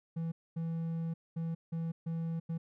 triangle tone bursts at uneven times, 164.81 Hz, E3, in tune, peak -31 dBFS, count 6, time 0.16-0.32 / 0.56-1.14 / 1.36-1.55 / 1.72-1.92 / 2.06-2.4 / 2.49-2.58 s, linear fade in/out 10 ms, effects none

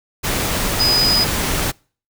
sine tone in noise, 4978 Hz, D#8, in tune, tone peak -13 dBFS, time 0.79-1.25 s, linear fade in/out 20 ms, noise pink, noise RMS -20 dBFS, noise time 0.23-1.72 s, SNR +4 dB, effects noise-tail reverb RT60 0.4 s tail -26 dB re dry

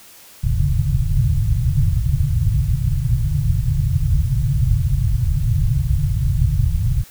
white low-pass noise, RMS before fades -17 dBFS, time 0.43-7.04 s, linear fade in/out 10 ms, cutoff 150 Hz, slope 96 dB/octave, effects white hiss -44 dBFS RMS until 7.1 s

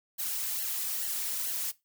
blue noise with flanger, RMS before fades -33 dBFS, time 0.18-1.72 s, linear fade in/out 20 ms, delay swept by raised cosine 0.81 to 3.81 ms, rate 2.3 Hz, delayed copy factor -0.9, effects noise-tail reverb RT60 0.2 s tail -18 dB re dry

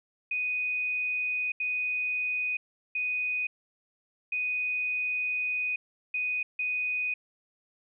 sine tone bursts at uneven times, 2489 Hz, D#7, in tune, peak -27 dBFS, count 6, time 0.31-1.52 / 1.6-2.57 / 2.95-3.47 / 4.32-5.76 / 6.14-6.43 / 6.59-7.14 s, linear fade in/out 5 ms, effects none

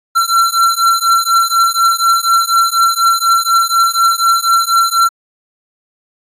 square beating tone pair, 1355 / 1359.1 Hz, E6 / F6, +47 / -48 cents, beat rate 4.1 Hz, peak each -13 dBFS, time 0.15-5.09 s, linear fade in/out 20 ms, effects AAC 64 kbps

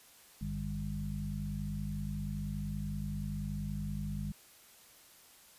harmonic tone with a mistuned harmonic, 50.5 Hz, G#1, 48 cents flat, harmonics 1 / 2 / 3 / 4, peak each -40 / -44 / -39 / -40 dBFS, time 0.41-4.32 s, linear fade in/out 5 ms, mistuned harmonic 2, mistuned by -74 cents, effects white hiss -59 dBFS RMS until 5.58 s + resampled to 32000 Hz

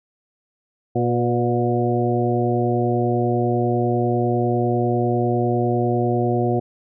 harmonic tone with a mistuned harmonic, 120 Hz, B2, 49 cents flat, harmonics 1 / 2 / 3 / 4 / 5 / 6, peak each -22 / -24 / -22 / -27 / -29 / -25 dBFS, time 0.95-6.6 s, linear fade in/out 10 ms, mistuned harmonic 4, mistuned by +36 cents, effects none

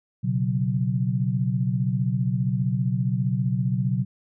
sine chord, B suspended second, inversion none, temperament equal, 123.47 / 138.59 / 185 Hz, B2 / C#3 / F#3, 0 / 0 / 0 cents, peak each -24 / -26 / -26 dBFS, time 0.23-4.05 s, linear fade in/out 20 ms, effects none

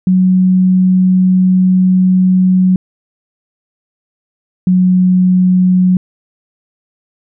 sine tone pair in turn, 185 / 183.19 Hz, F#3 / F#3, 0 / -17 cents, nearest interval unison, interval 17 cents, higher first, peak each -6 dBFS, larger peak neither, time 0.07-2.76 / 4.67-5.97 s, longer first, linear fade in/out 2 ms, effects none

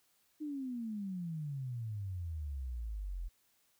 sine exponential sweep, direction down, 310 to 41.2 Hz, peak -37 dBFS, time 0.4-3.29 s, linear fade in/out 20 ms, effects white hiss -73 dBFS RMS until 3.79 s

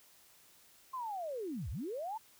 sine linear two-way sweep, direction down then up, 1073 to 49.97 to 921 Hz, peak -37 dBFS, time 0.93-2.18 s, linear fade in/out 10 ms, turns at 1.7 s, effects white hiss -63 dBFS RMS until 2.39 s

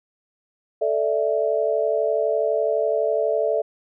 sine chord, A suspended fourth, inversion none, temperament equal, 440 / 587.3 / 659.3 Hz, A4 / D5 / E5, 0 / 0 / 0 cents, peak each -23 dBFS, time 0.81-3.62 s, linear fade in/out 10 ms, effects none

